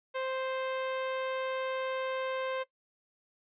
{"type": "tone", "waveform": "sawtooth", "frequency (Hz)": 523.3, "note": "C5", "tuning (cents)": 0, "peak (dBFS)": -28, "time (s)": [0.14, 2.64], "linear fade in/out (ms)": 20, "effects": ["noise-tail reverb RT60 0.1 s tail -17 dB re dry", "resampled to 8000 Hz"]}